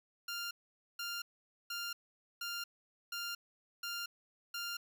15% pulse tone bursts, 1396.9 Hz, F6, in tune, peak -32 dBFS, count 7, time 0.28-4.77 s, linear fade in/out 5 ms, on 230 ms, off 480 ms, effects none

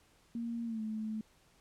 sine tone with pitch glide, 233.1 to 217.5 Hz, A#3 to A3, 0 to -20 cents, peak -35 dBFS, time 0.35-1.21 s, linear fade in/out 2 ms, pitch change -120 cents, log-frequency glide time 0.65-0.81 s, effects pink hiss -67 dBFS RMS until 1.6 s + low-pass 11000 Hz 12 dB/octave

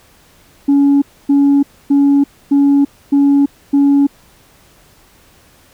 sine tone bursts, 281.4 Hz, C#4, 26 cents sharp, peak -5 dBFS, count 6, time 0.68-4.07 s, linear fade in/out 10 ms, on 340 ms, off 270 ms, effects tanh soft clip ceiling -5 dBFS + pink hiss -48 dBFS RMS until 5.73 s

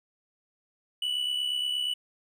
triangle tone with amplitude modulation, 2960 Hz, F#7, in tune, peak -23 dBFS, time 1.02-1.94 s, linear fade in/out 5 ms, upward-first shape sine, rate 68.5 Hz, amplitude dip 55%, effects none

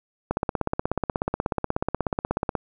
click train, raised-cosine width 1 ms, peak -9 dBFS, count 38, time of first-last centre 0.31-2.552 s, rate 16.5 Hz, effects none

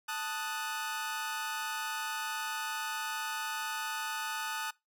sawtooth chord, D# diminished, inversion second, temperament equal, 880 / 1244.5 / 1480 Hz, A5 / D#6 / F#6, 0 / 0 / 0 cents, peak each -35 / -36 / -35 dBFS, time 0.08-4.71 s, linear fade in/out 10 ms, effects noise-tail reverb RT60 0.2 s tail -22 dB re dry

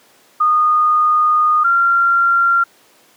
sine tone pair in turn, 1229 / 1379.5 Hz, D#6 / F6, -22 / -22 cents, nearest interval major second, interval 200 cents, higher second, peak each -10 / -10 dBFS, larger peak neither, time 0.4-1.64 / 1.64-2.64 s, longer first, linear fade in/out 10 ms, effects pink hiss -50 dBFS RMS until 3.16 s + high-pass 300 Hz 12 dB/octave

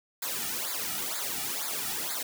white noise with flanger, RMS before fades -33 dBFS, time 0.22-2.23 s, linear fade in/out 5 ms, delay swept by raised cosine 0.34 to 1.94 ms, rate 2.1 Hz, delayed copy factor -1, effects none

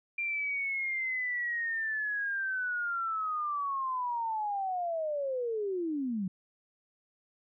sine linear sweep, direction down, 2382 to 178.1 Hz, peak -30 dBFS, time 0.18-6.28 s, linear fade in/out 5 ms, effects none

